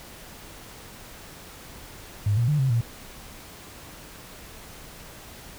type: tone with pitch steps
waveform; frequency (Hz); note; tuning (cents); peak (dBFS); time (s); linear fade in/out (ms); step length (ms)
sine; 102.9 / 118.4 / 149.1 / 132.8 / 116.8; G#2 / A#2 / D3 / C3 / A#2; -16 / +27 / +27 / +26 / +4; -19; 2.26-2.81; 5; 110
effects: pink hiss -44 dBFS RMS until 5.58 s